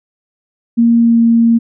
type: tone with pitch glide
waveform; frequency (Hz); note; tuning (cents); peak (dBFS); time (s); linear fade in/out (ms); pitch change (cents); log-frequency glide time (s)
sine; 233.1 to 231.1; A#3 to A#3; 0 to -15; -6; 0.77-1.59; 20; -15; 0.98-1.19
effects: none